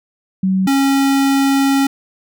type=tone pair in turn; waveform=sine / square; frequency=189.3 / 274.1 Hz; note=F#3 / C#4; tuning=+40 / -19 cents; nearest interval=tritone; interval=641 cents; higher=second; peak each=-12 dBFS; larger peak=neither; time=0.43-0.67 / 0.67-1.87 s; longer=second; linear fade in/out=5 ms; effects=none